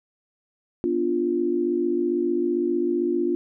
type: chord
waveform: sine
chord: B diminished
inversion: none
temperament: equal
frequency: 246.9 / 293.7 / 349.2 Hz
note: B3 / D4 / F4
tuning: 0 / 0 / 0 cents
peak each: -28 / -27 / -22 dBFS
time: 0.84-3.35 s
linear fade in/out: 0 ms
effects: none